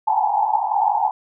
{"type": "band-pass noise", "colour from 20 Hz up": "white", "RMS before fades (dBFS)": -19, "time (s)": [0.07, 1.11], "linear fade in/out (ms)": 5, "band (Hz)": [780, 900], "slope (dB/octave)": 96, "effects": []}